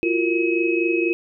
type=tone cluster; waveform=sine; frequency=341 / 365 / 464.1 / 2553 Hz; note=F4 / F#4 / A#4 / D#7; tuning=-41 / -24 / -8 / +44 cents; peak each=-20 / -25 / -27 / -24 dBFS; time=0.03-1.13 s; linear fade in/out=0 ms; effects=none